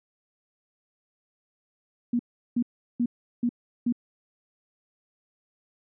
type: tone bursts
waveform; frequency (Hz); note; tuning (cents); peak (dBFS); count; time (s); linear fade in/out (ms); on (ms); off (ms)
sine; 240; B3; -49; -21; 5; 2.13-3.925; 5; 63; 370
effects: none